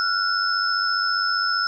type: tone cluster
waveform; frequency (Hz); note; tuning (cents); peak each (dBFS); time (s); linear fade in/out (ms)
sine; 1357 / 1452 / 5230; E6 / F#6 / E8; +50 / -33 / -15; -24; 0-1.67; 0
effects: none